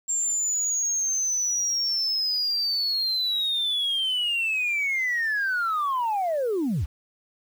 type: linear sweep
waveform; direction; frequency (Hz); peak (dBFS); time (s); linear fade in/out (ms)
sine; down; 7420 to 51.9; -21; 0.08-6.86; 20
effects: tanh soft clip ceiling -20 dBFS + 8-bit